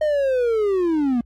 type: linear sweep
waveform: triangle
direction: down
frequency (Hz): 622 to 230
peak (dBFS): -15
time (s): 0.01-1.21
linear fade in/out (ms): 5
effects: added 60 Hz sine -47 dBFS peak until 1.25 s + AAC 48 kbps